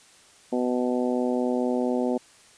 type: harmonic tone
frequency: 124.4 Hz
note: B2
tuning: 13 cents sharp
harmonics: 2 / 3 / 4 / 5 / 6 / 7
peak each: -25 / -29 / -29 / -32 / -36 / -38 dBFS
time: 0.52-2.18 s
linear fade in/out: 10 ms
effects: white hiss -54 dBFS RMS until 2.57 s + resampled to 22050 Hz